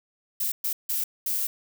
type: noise bursts at uneven times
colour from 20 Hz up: violet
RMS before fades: -27 dBFS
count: 4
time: 0.4-0.52 / 0.64-0.73 / 0.89-1.04 / 1.26-1.47 s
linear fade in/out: 5 ms
effects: none